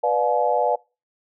sine chord, B diminished seventh, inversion none, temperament just, 493.9 / 592.7 / 711.2 / 853.4 Hz, B4 / D5 / F5 / Ab5, 0 / +16 / +31 / +47 cents, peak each -23 dBFS, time 0.03-0.76 s, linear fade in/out 10 ms, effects noise-tail reverb RT60 0.3 s tail -25 dB re dry

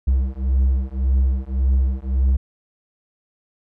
triangle beating tone pair, 64.7 / 66.5 Hz, C2 / C2, -19 / +29 cents, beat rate 1.8 Hz, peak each -17 dBFS, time 0.07-2.37 s, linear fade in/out 10 ms, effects none

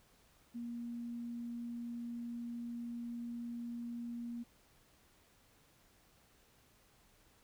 sine tone, 236.6 Hz, A#3, 26 cents sharp, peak -40 dBFS, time 0.54-4.44 s, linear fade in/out 20 ms, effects pink hiss -68 dBFS RMS until 7.43 s

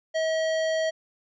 sine tone with hard clipping, 640 Hz, D#5, 49 cents sharp, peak -25 dBFS, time 0.14-0.91 s, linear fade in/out 20 ms, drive 18 dB, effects resampled to 16000 Hz

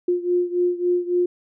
sine beating tone pair, 353.7 / 357.3 Hz, F4 / F4, +22 / +40 cents, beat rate 3.6 Hz, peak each -20 / -23 dBFS, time 0.08-1.26 s, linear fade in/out 5 ms, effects none

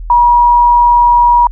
sine tone, 960 Hz, B5, 49 cents flat, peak -4 dBFS, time 0.1-1.47 s, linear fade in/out 2 ms, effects added 41 Hz sine -21 dBFS peak until 1.51 s

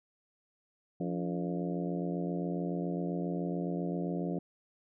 harmonic tone with a mistuned harmonic, 87.31 Hz, F2, in tune, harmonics 2 / 3 / 4 / 5 / 6 / 7 / 8, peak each -34 / -38 / -40 / -42 / -44 / -45 / -46 dBFS, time 1-4.39 s, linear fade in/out 5 ms, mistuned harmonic 3, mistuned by +120 cents, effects none

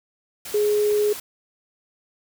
sine tone in noise, 418 Hz, G#4, 11 cents sharp, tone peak -17 dBFS, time 0.54-1.13 s, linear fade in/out 5 ms, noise white, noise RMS -35 dBFS, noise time 0.45-1.2 s, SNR +15 dB, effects none

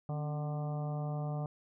harmonic tone with a mistuned harmonic, 149.1 Hz, D3, 27 cents sharp, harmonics 1 / 2 / 3 / 4 / 5 / 6 / 7 / 8, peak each -34 / -48 / -49 / -45 / -45 / -56 / -54 / -54 dBFS, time 0.09-1.46 s, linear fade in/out 2 ms, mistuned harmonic 2, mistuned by -110 cents, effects none

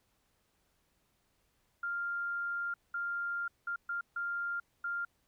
sine tone bursts at uneven times, 1396.9 Hz, F6, in tune, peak -33 dBFS, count 6, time 1.83-2.74 / 2.94-3.48 / 3.67-3.76 / 3.89-4.01 / 4.16-4.6 / 4.84-5.05 s, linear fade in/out 5 ms, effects pink hiss -75 dBFS RMS until 5.27 s

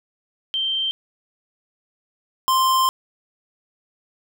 sine / square tone pair in turn, 3136 / 1046.5 Hz, G7 / C6, 0 / 0 cents, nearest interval octave + perfect fifth, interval 1900 cents, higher first, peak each -20 / -16 dBFS, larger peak second, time 0.54-0.91 / 2.48-2.89 s, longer second, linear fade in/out 0 ms, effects none

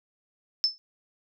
sine tone with exponential decay, 5270 Hz, E8, 1 cent flat, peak -16 dBFS, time 0.64-0.78 s, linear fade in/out 0 ms, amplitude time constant 29 ms, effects none

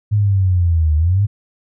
sine linear two-way sweep, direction down then up, 106.5 to 75.1 to 106.5 Hz, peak -11 dBFS, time 0.11-1.27 s, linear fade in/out 20 ms, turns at 0.96 s, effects none

